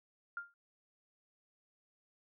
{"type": "tone with exponential decay", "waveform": "sine", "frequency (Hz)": 1400, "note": "F6", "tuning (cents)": 4, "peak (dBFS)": -35, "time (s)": [0.37, 0.54], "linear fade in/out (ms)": 2, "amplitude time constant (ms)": 36, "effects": []}